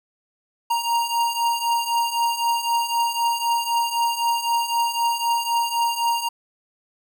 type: beating tone pair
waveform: square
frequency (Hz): 932.3 / 936.2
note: A#5 / A#5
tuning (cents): 0 / +7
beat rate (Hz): 3.9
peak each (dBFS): -26 / -22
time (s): 0.7-6.29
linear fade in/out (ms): 10
effects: none